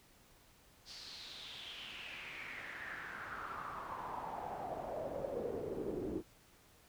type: noise with band-pass filter sweep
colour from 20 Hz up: brown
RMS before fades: -44 dBFS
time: 0.85-6.23 s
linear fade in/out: 50 ms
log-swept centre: 4900 to 330 Hz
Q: 5
effects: pink hiss -65 dBFS RMS until 6.88 s